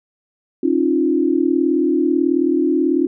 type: tone cluster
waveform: sine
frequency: 272.5 / 312.2 / 350.7 Hz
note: C#4 / D#4 / F4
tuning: -29 / +6 / +7 cents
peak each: -18 dBFS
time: 0.63-3.07 s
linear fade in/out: 5 ms
effects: none